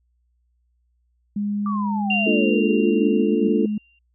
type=tone with pitch glide; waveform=sine; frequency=205.3 to 210.8 Hz; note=G#3 to G#3; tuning=-20 to +26 cents; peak=-21 dBFS; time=1.36-3.78 s; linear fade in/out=5 ms; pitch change=+46 cents; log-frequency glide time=2.17-2.29 s
type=exponential sweep; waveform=sine; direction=down; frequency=1189 to 188.7 Hz; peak=-26 dBFS; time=1.66-3.49 s; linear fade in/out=2 ms
type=tone with exponential decay; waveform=sine; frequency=2775 Hz; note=F7; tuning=12 cents flat; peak=-18 dBFS; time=2.1-3.99 s; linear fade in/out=5 ms; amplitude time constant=410 ms
type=chord; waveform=sine; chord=Bb major seventh; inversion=none; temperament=equal; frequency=233.1 / 293.7 / 349.2 / 440 Hz; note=Bb3 / D4 / F4 / A4; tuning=0 / 0 / 0 / 0 cents; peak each=-23 dBFS; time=2.26-3.66 s; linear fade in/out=5 ms
effects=added 60 Hz sine -63 dBFS peak until 4.14 s